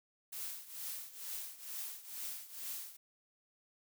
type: noise with tremolo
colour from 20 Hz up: blue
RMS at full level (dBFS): -41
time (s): 0.32-2.97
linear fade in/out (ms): 10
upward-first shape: triangle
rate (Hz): 2.2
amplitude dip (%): 85
effects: none